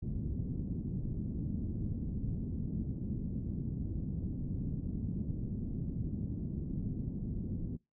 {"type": "low-pass noise", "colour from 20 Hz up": "white", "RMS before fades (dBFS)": -37, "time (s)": [0.02, 7.77], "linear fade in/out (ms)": 10, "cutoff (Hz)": 230, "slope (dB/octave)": 24, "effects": ["noise-tail reverb RT60 0.2 s tail -22 dB re dry"]}